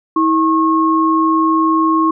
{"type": "tone pair together", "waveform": "sine", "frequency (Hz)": [321.9, 1086.8], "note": ["E4", "C#6"], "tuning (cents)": [-41, -35], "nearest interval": "octave + major sixth", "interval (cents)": 2106, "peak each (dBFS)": -13, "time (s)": [0.16, 2.11], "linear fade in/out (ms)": 5, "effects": []}